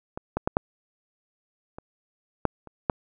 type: clicks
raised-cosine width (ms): 1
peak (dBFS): -19 / -11 / -9 / -6 / -24 / -6 / -29 / -7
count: 8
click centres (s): 0.175 / 0.37 / 0.475 / 0.569 / 1.785 / 2.453 / 2.673 / 2.898
effects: none